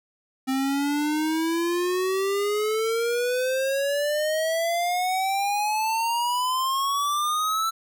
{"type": "exponential sweep", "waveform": "square", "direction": "up", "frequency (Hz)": [261.6, 1335], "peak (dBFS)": -23, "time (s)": [0.47, 7.71], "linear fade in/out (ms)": 20, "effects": []}